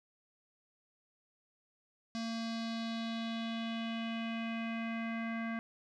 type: tone with low-pass filter sweep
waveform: square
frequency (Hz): 227.8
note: A#3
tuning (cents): -40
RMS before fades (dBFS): -38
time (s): 2.15-5.59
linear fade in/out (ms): 0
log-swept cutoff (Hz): 5100 to 1900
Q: 3.3
effects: none